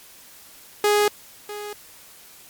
sawtooth tone with echo, 415.3 Hz, G#4, in tune, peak -12 dBFS, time 0.84-1.08 s, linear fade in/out 2 ms, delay 650 ms, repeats 1, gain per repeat -15 dB, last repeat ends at 1.73 s, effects white hiss -47 dBFS RMS until 2.49 s + MP3 96 kbps

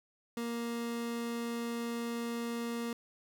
30% pulse tone, 234.3 Hz, A#3, 9 cents sharp, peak -32 dBFS, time 0.37-2.93 s, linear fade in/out 2 ms, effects none

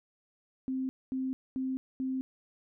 sine tone bursts, 261.6 Hz, C4, in tune, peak -30 dBFS, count 4, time 0.68-2.21 s, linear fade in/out 0 ms, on 210 ms, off 230 ms, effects none

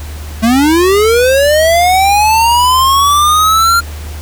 square linear sweep, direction up, 216.5 to 1396.9 Hz, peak -7 dBFS, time 0.42-3.81 s, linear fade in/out 20 ms, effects added 75 Hz sine -22 dBFS peak until 4.21 s + pink hiss -32 dBFS RMS until 4.21 s

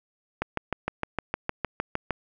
click train, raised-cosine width 0.5 ms, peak -11 dBFS, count 12, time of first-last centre 0.42-2.107 s, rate 6.52 Hz, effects none

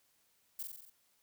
violet noise with echo, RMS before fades -40 dBFS, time 0.59-0.63 s, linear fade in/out 5 ms, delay 45 ms, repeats 6, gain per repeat -3 dB, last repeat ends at 0.9 s, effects white hiss -73 dBFS RMS until 1.22 s

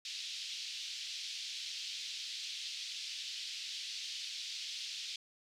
white band-pass noise, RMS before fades -43 dBFS, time 0.05-5.16 s, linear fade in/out 2 ms, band 2900 to 4900 Hz, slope 24 dB/octave, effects none

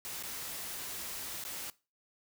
white noise with dropouts, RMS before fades -41 dBFS, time 0.05-1.7 s, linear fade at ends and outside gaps 0 ms, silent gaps 0.226-0.235 / 1.439-1.45 s, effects noise-tail reverb RT60 0.3 s tail -20 dB re dry

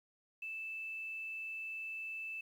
sine tone with quantisation, 2637 Hz, E7, in tune, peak -40 dBFS, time 0.42-2.41 s, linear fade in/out 5 ms, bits 11, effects none

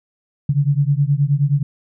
sine beating tone pair, 138.59 / 148.09 Hz, C#3 / D3, 0 / +15 cents, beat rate 9.5 Hz, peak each -16 / -17 dBFS, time 0.49-1.63 s, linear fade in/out 5 ms, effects none

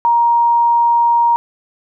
sine tone, 940 Hz, A#5, 14 cents sharp, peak -9 dBFS, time 0.05-1.36 s, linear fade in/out 0 ms, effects none

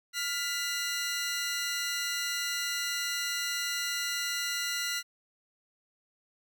15% pulse tone pair together, 1408 / 1991.2 Hz, F6 / B6, +14 / +14 cents, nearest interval tritone, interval 600 cents, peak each -27 dBFS, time 0.13-5.03 s, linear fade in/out 50 ms, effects none

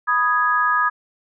sine chord, G# minor, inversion first, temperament equal, 987.8 / 1244.5 / 1661.2 Hz, B5 / D#6 / G#6, 0 / 0 / 0 cents, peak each -23 / -18 / -20 dBFS, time 0.07-0.9 s, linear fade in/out 20 ms, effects none

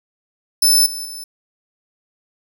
20% pulse tone with level steps, 5274 Hz, E8, in tune, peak -5 / -20 / -24 dBFS, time 0.62-1.24 s, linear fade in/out 5 ms, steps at 0.86 / 1.05 s, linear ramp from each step 2 ms, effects none

